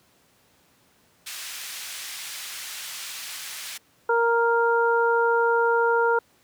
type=band-pass noise; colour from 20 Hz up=pink; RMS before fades=-36 dBFS; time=1.26-3.78 s; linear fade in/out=10 ms; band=2100 to 14000 Hz; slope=12 dB/octave
type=harmonic tone; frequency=466.2 Hz; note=A#4; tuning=in tune; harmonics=1 / 2 / 3; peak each=-21 / -23 / -24 dBFS; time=4.09-6.19 s; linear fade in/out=5 ms
effects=pink hiss -61 dBFS RMS until 6.43 s + high-pass 100 Hz 12 dB/octave